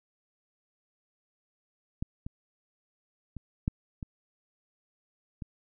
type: clicks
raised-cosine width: 5 ms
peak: -19 / -25 / -27 / -14 / -25 / -25 dBFS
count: 6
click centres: 2.025 / 2.265 / 3.367 / 3.679 / 4.028 / 5.422 s
effects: none